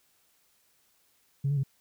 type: tone with pitch steps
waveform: sine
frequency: 138.8 / 143.7 / 135.8 Hz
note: C#3 / D3 / C#3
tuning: +3 / -37 / -35 cents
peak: -23 dBFS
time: 1.44-1.635 s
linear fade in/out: 10 ms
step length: 65 ms
effects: tanh soft clip ceiling -21 dBFS + white hiss -68 dBFS RMS until 1.8 s